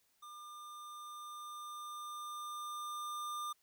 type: tone with level ramp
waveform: square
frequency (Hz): 1200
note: D6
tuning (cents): +37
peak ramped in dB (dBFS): -50 to -39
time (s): 0.22-3.53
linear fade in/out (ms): 10
effects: white hiss -75 dBFS RMS until 3.62 s